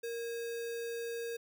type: tone with sample-and-hold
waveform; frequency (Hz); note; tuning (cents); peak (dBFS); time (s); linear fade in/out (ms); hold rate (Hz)
sine; 466.2; A#4; 0; -36; 0.03-1.37; 10; 2100
effects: none